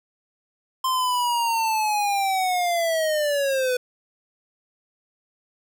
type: linear sweep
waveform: square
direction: down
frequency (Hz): 1046.5 to 493.9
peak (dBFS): -21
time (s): 0.84-3.77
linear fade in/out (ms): 5
effects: none